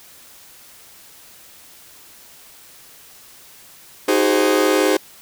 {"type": "chord", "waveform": "40% pulse", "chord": "Ab dominant seventh", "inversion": "second", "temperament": "equal with one note detuned", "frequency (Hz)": [311.1, 375.8, 415.3, 523.3], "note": ["Eb4", "Gb4", "Ab4", "C5"], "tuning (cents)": [0, 27, 0, 0], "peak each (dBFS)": -19, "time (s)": [4.08, 4.97], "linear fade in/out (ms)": 5, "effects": ["white hiss -45 dBFS RMS until 5.21 s"]}